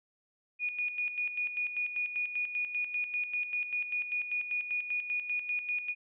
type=tone with tremolo; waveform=sine; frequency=2456 Hz; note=D#7; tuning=23 cents flat; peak=-29 dBFS; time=0.59-5.95 s; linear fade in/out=50 ms; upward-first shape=square; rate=5.1 Hz; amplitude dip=60%; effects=resampled to 8000 Hz